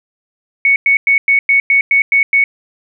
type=tone bursts; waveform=sine; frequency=2220 Hz; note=C#7; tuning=2 cents sharp; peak=-7 dBFS; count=9; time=0.65-2.44 s; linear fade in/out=2 ms; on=110 ms; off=100 ms; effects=none